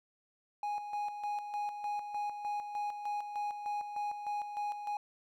triangle tone with tremolo, 828 Hz, G#5, 5 cents flat, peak -31 dBFS, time 0.63-4.97 s, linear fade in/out 2 ms, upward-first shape square, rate 3.3 Hz, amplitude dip 55%, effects none

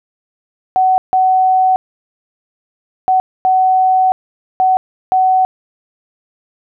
sine tone bursts at uneven times, 750 Hz, F#5, 23 cents sharp, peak -8 dBFS, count 6, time 0.76-0.98 / 1.13-1.76 / 3.08-3.2 / 3.45-4.12 / 4.6-4.77 / 5.12-5.45 s, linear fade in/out 0 ms, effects none

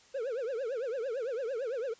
triangle tone with vibrato, 493.9 Hz, B4, in tune, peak -30 dBFS, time 0.14-1.94 s, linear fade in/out 10 ms, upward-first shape triangle, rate 8.9 Hz, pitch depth 260 cents each way, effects white hiss -60 dBFS RMS until 1.99 s + resampled to 16000 Hz

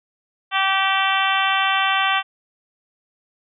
harmonic tone, 386.8 Hz, G4, 23 cents flat, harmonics 2 / 3 / 4 / 5 / 6 / 7 / 8 / 9, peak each -23 / -22 / -24 / -26 / -28 / -25 / -26 / -29 dBFS, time 0.51-2.23 s, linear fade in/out 50 ms, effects none

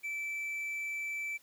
triangle tone, 2322 Hz, D7, 20 cents flat, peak -33 dBFS, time 0.03-1.38 s, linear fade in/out 20 ms, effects white hiss -64 dBFS RMS until 1.42 s

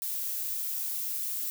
violet noise, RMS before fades -33 dBFS, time 0.02-1.5 s, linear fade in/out 0 ms, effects none

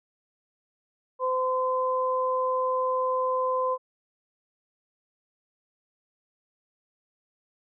sine tone pair together, 513 / 1026 Hz, C5 / C6, -34 / -34 cents, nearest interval octave, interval 1200 cents, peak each -26 dBFS, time 1.19-3.78 s, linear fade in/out 50 ms, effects none

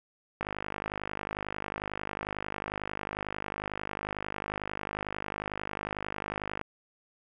click train, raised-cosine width 0.5 ms, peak -18 dBFS, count 318, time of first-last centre 0.41-6.614 s, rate 51.1 Hz, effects none

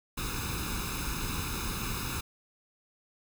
pink noise with comb filter, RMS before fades -34 dBFS, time 0.17-2.21 s, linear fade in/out 10 ms, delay 0.78 ms, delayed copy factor +0.85, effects none

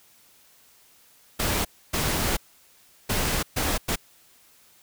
pink noise bursts at uneven times, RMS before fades -25 dBFS, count 5, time 1.39-1.65 / 1.93-2.37 / 3.09-3.43 / 3.56-3.78 / 3.88-3.96 s, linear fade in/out 10 ms, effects white hiss -57 dBFS RMS until 4.82 s

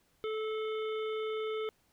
harmonic tone with a mistuned harmonic, 435.4 Hz, A4, 18 cents flat, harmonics 1 / 3 / 5 / 7 / 8, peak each -33 / -43 / -47 / -50 / -51 dBFS, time 0.24-1.69 s, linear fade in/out 0 ms, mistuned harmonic 8, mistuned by +34 cents, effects pink hiss -71 dBFS RMS until 1.92 s

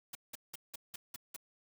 white noise bursts, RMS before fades -44 dBFS, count 7, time 0.13-1.364 s, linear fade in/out 5 ms, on 22 ms, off 180 ms, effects none

